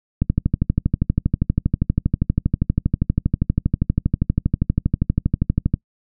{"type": "click train", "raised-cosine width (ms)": 5, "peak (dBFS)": -4, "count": 70, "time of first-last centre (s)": [0.22, 5.74], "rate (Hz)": 12.5, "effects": ["noise-tail reverb RT60 0.1 s tail -24 dB re dry"]}